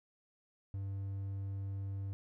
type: tone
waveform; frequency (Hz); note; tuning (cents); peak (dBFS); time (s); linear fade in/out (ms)
triangle; 98; G2; 0; -35; 0.74-2.13; 0
effects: none